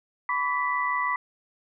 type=tone cluster; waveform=sine; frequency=996 / 1142 / 1978 Hz; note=B5 / D6 / B6; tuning=+14 / -49 / +2 cents; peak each=-28 dBFS; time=0.29-1.16 s; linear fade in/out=2 ms; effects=none